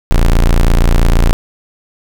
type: tone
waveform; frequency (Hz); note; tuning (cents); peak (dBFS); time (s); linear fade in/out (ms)
40% pulse; 28.7; A#0; -26; -5; 0.11-1.33; 0
effects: none